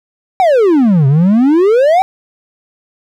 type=exponential two-way sweep; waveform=triangle; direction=down then up; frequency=784 to 130.81 to 784 Hz; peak=-4 dBFS; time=0.4-2.02 s; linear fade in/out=0 ms; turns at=1.07 s; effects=none